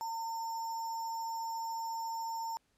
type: tone with sample-and-hold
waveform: sine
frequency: 907 Hz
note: A#5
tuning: 48 cents flat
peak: -35 dBFS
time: 0.01-2.57 s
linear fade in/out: 0 ms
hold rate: 6300 Hz
effects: pink hiss -75 dBFS RMS until 2.77 s + low-pass 11000 Hz 12 dB/octave